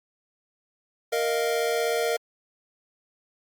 square chord, Bb suspended fourth, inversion none, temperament equal, 466.2 / 622.3 / 698.5 Hz, Bb4 / Eb5 / F5, 0 / 0 / 0 cents, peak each -26 / -30 / -31 dBFS, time 1.12-2.17 s, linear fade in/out 10 ms, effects Opus 48 kbps

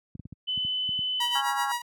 clicks, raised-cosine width 5 ms, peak -26 dBFS, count 8, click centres 0.153 / 0.196 / 0.255 / 0.326 / 0.576 / 0.649 / 0.891 / 0.991 s
sine tone, 3017 Hz, F#7, 33 cents sharp, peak -26 dBFS, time 0.47-1.42 s, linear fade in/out 20 ms
sawtooth tone with tremolo, 960 Hz, B5, 49 cents flat, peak -22 dBFS, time 1.2-1.82 s, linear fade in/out 5 ms, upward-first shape sine, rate 7.9 Hz, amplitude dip 75%
harmonic tone, 274.6 Hz, C#4, 16 cents flat, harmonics 3 / 4 / 5 / 6, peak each -30 / -32 / -34 / -36 dBFS, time 1.35-1.72 s, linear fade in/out 5 ms
effects high-pass 100 Hz 12 dB/octave

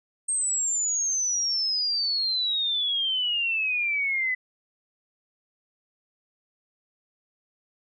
sine exponential sweep, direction down, 8500 to 1996 Hz, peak -23 dBFS, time 0.28-4.35 s, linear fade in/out 10 ms, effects none

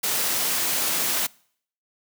white noise, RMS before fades -24 dBFS, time 0.03-1.27 s, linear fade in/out 10 ms, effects noise-tail reverb RT60 0.6 s tail -25 dB re dry + high-pass 150 Hz 12 dB/octave

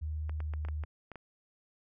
sine tone with pitch glide, 77 to 75.94 Hz, D#2 to D#2, -17 to -41 cents, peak -33 dBFS, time 0.01-0.85 s, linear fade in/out 20 ms, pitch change -24 cents, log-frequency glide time 0.31-0.59 s
clicks, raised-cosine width 0.5 ms, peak -30 dBFS, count 8, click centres 0.295 / 0.404 / 0.537 / 0.65 / 0.686 / 0.837 / 1.117 / 1.157 s
effects none

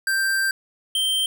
square tone pair in turn, 1573 / 3136 Hz, G6 / G7, +6 / 0 cents, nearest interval octave, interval 1194 cents, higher second, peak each -20 dBFS, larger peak neither, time 0.07-0.51 / 0.95-1.26 s, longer first, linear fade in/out 2 ms, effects none

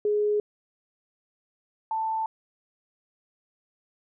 sine tone pair in turn, 417.8 / 885.3 Hz, G#4 / A5, +10 / +10 cents, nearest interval octave + minor second, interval 1300 cents, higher second, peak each -21 / -25 dBFS, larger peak first, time 0.05-0.4 / 1.91-2.26 s, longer neither, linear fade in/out 2 ms, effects none

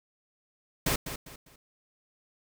pink noise with echo, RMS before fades -27 dBFS, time 0.86-0.96 s, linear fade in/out 5 ms, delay 200 ms, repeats 3, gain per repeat -10 dB, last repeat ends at 1.56 s, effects none

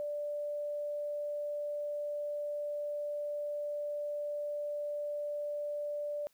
sine tone, 587.3 Hz, D5, in tune, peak -34 dBFS, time 0-6.27 s, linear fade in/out 0 ms, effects white hiss -71 dBFS RMS until 6.33 s

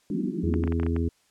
pink band-pass noise, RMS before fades -29 dBFS, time 0.1-0.66 s, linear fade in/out 2 ms, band 160 to 370 Hz, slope 96 dB/octave
harmonic tone, 83.5 Hz, E2, 23 cents sharp, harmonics 1 / 2 / 3 / 4 / 5, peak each -25 / -35 / -29 / -33 / -34 dBFS, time 0.43-1.09 s, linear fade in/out 10 ms
clicks, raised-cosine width 0.5 ms, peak -21 dBFS, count 8, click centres 0.54 / 0.638 / 0.676 / 0.723 / 0.799 / 0.832 / 0.865 / 0.964 s
effects white hiss -65 dBFS RMS until 1.3 s + low-pass 9000 Hz 12 dB/octave

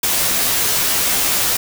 white noise with comb filter, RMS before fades -17 dBFS, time 0.03-1.57 s, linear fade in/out 5 ms, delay 13 ms, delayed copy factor -0.7, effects none

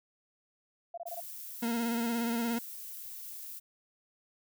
sine tone bursts, 684 Hz, F5, 36 cents flat, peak -37 dBFS, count 5, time 0.94-1.204 s, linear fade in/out 5 ms, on 36 ms, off 21 ms
violet noise, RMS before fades -44 dBFS, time 1.06-3.6 s, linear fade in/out 20 ms
40% pulse tone with vibrato, 233.1 Hz, A#3, in tune, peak -29 dBFS, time 1.62-2.59 s, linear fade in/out 10 ms, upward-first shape sine, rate 17 Hz, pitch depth 39 cents each way
effects none

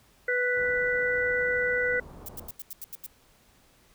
harmonic tone, 493.9 Hz, B4, in tune, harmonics 1 / 3 / 4, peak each -28 / -28 / -28 dBFS, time 0.28-2 s, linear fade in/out 5 ms
pink low-pass noise, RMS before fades -46 dBFS, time 0.53-2.53 s, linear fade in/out 50 ms, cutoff 1100 Hz, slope 24 dB/octave
violet noise bursts, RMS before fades -38 dBFS, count 8, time 2.26-3.064 s, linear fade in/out 2 ms, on 27 ms, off 84 ms
effects pink hiss -61 dBFS RMS until 3.94 s

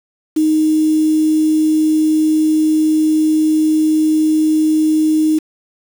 sine tone with quantisation, 311.1 Hz, D#4, in tune, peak -10 dBFS, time 0.36-5.39 s, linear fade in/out 10 ms, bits 5, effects none

